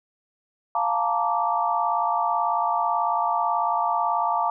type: chord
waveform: sine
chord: Bb major seventh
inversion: second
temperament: just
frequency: 699.2 / 874.1 / 932.3 / 1165.4 Hz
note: F5 / A5 / Bb5 / D6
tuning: +2 / -12 / 0 / -14 cents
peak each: -26 dBFS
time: 0.75-4.5 s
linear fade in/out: 2 ms
effects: none